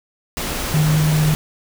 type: tone in noise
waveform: sine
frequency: 153.4 Hz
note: D#3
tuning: 24 cents flat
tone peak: -13 dBFS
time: 0.74-1.34 s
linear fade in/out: 0 ms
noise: pink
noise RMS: -24 dBFS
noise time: 0.37-1.35 s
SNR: +8 dB
effects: none